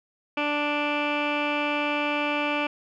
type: tone with low-pass filter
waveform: 15% pulse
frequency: 293.7 Hz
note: D4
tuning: in tune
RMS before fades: -26 dBFS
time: 0.37-2.67 s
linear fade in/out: 5 ms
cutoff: 2400 Hz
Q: 5.4
effects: none